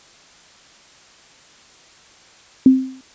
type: tone with exponential decay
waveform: sine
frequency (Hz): 261.6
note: C4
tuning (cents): 0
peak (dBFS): -3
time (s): 2.66-3.01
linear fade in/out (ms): 2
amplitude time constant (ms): 76
effects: white hiss -48 dBFS RMS until 3.14 s + resampled to 16000 Hz